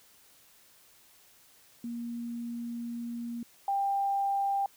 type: tone pair in turn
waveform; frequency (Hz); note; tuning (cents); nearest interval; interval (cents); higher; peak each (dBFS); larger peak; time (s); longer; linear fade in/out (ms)
sine; 235.8 / 793.1; A#3 / G5; +20 / +20; octave + major sixth; 2100; second; -34 / -26; second; 1.84-3.43 / 3.68-4.66; first; 2
effects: white hiss -60 dBFS RMS until 4.76 s